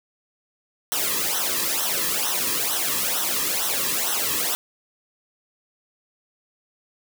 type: noise with flanger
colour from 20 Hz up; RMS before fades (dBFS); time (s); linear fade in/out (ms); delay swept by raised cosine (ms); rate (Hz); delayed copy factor
white; -24; 0.92-4.55; 0; 0.42 to 1.39; 2.2; -0.85
effects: none